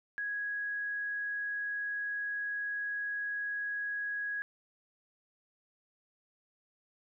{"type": "tone", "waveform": "sine", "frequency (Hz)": 1661.2, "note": "G#6", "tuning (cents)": 0, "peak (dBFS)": -33, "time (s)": [0.18, 4.42], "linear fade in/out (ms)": 0, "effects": []}